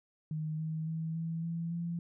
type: tone with pitch steps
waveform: sine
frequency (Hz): 155.56 / 158.37 / 161.23 / 164.15 / 167.11 / 170.13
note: D#3 / D#3 / E3 / E3 / E3 / F3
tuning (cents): 0 / +31 / -38 / -7 / +24 / -45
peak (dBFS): -33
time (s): 0.31-1.99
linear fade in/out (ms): 2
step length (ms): 280
effects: none